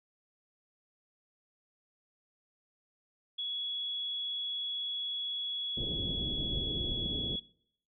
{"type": "tone", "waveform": "sine", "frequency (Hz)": 3366, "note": "G#7", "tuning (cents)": 23, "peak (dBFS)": -33, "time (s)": [3.38, 7.4], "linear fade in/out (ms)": 10}
{"type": "low-pass noise", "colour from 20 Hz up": "pink", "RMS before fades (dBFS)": -38, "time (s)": [5.77, 7.36], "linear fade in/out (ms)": 5, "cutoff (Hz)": 450, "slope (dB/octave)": 24}
{"effects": ["noise-tail reverb RT60 0.7 s tail -22 dB re dry"]}